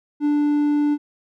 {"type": "tone", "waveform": "triangle", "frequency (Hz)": 293.9, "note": "D4", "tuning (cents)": 1, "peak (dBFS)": -14, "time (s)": [0.2, 0.98], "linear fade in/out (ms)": 50, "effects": []}